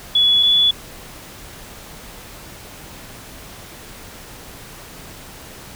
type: tone pair in turn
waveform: sine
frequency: 3400 / 3426 Hz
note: G#7 / A7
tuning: +40 / -47 cents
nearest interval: unison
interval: 13 cents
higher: second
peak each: -11 dBFS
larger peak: neither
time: 0.15-0.43 / 0.43-0.71 s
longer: neither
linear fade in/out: 5 ms
effects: pink hiss -38 dBFS RMS until 5.75 s